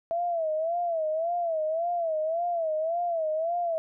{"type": "tone with vibrato", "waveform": "sine", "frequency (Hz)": 659.3, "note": "E5", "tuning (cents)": 0, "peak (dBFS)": -25, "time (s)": [0.11, 3.78], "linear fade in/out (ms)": 0, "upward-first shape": "sine", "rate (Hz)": 1.8, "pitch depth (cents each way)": 110, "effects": []}